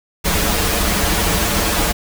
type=noise with comb filter; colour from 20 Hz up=pink; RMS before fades=-17 dBFS; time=0.24-1.93 s; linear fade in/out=20 ms; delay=7.8 ms; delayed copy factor=-0.9; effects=none